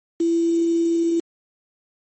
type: tone with quantisation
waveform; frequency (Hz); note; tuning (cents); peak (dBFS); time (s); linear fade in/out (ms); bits
sine; 335; E4; +28; -16; 0.2-1.2; 5; 6
effects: MP3 32 kbps